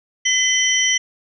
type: tone cluster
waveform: sine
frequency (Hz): 2025 / 3088 / 5870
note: B6 / G7 / F#8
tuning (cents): +43 / -27 / -15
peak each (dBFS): -19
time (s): 0.25-0.98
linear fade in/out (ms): 10
effects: none